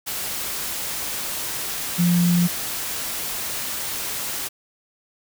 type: tone in noise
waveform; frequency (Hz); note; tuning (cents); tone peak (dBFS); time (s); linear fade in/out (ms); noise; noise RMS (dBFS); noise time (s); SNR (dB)
sine; 174.61; F3; 0; -15; 1.98-2.48; 20; white; -28; 0.06-4.49; +10
effects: none